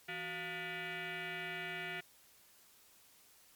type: tone with frequency modulation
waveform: sine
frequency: 164.81 Hz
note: E3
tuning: in tune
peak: -39 dBFS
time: 0.08-2.01 s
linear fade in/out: 10 ms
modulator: 536 Hz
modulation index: 4.9
effects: white hiss -64 dBFS RMS until 3.55 s + MP3 96 kbps